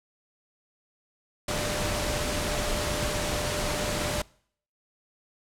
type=tone in noise; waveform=sine; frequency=596 Hz; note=D5; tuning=25 cents sharp; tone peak=-34 dBFS; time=1.48-4.22 s; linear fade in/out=5 ms; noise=pink; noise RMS=-29 dBFS; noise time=1.48-4.22 s; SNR=-8 dB; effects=noise-tail reverb RT60 0.6 s tail -24 dB re dry + low-pass 10000 Hz 12 dB/octave